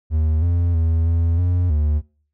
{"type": "tone with pitch steps", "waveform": "triangle", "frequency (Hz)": [78.3, 86.1, 81.9, 83.7, 88.8, 75], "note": ["D#2", "F2", "E2", "E2", "F2", "D2"], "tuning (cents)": [11, -24, -11, 27, 29, 37], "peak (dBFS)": -13, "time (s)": [0.1, 2.02], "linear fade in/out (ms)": 50, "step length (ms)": 320, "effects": ["noise-tail reverb RT60 0.5 s tail -25 dB re dry"]}